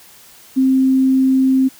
sine tone, 263.4 Hz, C4, 12 cents sharp, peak -10 dBFS, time 0.56-1.69 s, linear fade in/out 20 ms, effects white hiss -44 dBFS RMS until 1.79 s

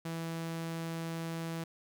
sawtooth tone, 164.81 Hz, E3, in tune, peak -32 dBFS, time 0.05-1.64 s, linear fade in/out 5 ms, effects none

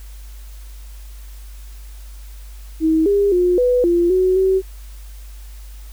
sine tone with pitch steps, 318.9 / 403.2 / 357.7 / 495.3 / 345.4 / 371 / 380.1 Hz, D#4 / G4 / F4 / B4 / F4 / F#4 / F#4, +43 / +49 / +41 / +5 / -19 / +5 / +47 cents, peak -12 dBFS, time 2.8-4.62 s, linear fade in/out 50 ms, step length 260 ms, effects added 50 Hz sine -33 dBFS peak until 5.92 s + white hiss -48 dBFS RMS until 5.92 s

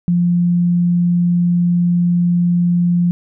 sine tone, 174.61 Hz, F3, in tune, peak -11 dBFS, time 0.08-3.11 s, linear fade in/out 0 ms, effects none

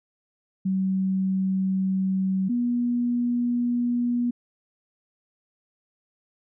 sine tone pair in turn, 190 / 241.6 Hz, F#3 / B3, +46 / -38 cents, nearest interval major third, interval 416 cents, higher second, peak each -21 dBFS, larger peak neither, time 0.65-2.49 / 2.49-4.31 s, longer first, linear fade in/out 10 ms, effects none

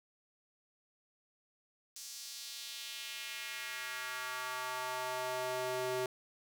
square tone with high-pass filter sweep, 127.4 Hz, C3, 46 cents flat, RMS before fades -40 dBFS, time 1.96-6.06 s, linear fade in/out 2 ms, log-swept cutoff 5900 to 410 Hz, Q 1.7, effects none

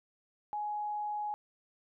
sine tone, 837 Hz, G#5, 13 cents sharp, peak -33 dBFS, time 0.53-1.34 s, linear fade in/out 0 ms, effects none

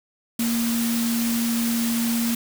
sine tone in noise, 232.5 Hz, A#3, 4 cents flat, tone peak -21 dBFS, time 0.39-2.35 s, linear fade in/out 5 ms, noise white, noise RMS -29 dBFS, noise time 0.39-2.35 s, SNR +5 dB, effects none

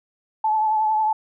sine tone with vibrato, 866 Hz, A5, 28 cents flat, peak -17 dBFS, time 0.44-1.13 s, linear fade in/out 5 ms, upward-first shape triangle, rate 11 Hz, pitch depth 35 cents each way, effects none

